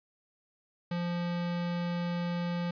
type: tone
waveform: square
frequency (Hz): 173.9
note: F3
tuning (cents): -7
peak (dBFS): -31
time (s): 0.91-2.71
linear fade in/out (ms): 5
effects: resampled to 11025 Hz + 11-bit